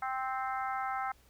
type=harmonic tone; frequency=261.6 Hz; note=C4; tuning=in tune; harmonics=3 / 4 / 5 / 6 / 7 / 8; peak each=-35 / -42 / -37 / -44 / -50 / -46 dBFS; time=0.02-1.12 s; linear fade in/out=5 ms; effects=added 60 Hz sine -65 dBFS peak until 1.29 s + pink hiss -65 dBFS RMS until 1.29 s